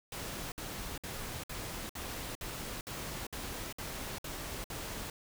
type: noise bursts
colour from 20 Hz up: pink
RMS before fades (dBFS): -41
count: 11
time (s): 0.12-5.1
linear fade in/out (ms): 2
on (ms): 400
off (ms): 58
effects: none